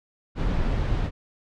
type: noise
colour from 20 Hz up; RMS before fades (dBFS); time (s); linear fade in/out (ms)
brown; -24; 0.35-1.11; 50
effects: low-pass 4000 Hz 12 dB/octave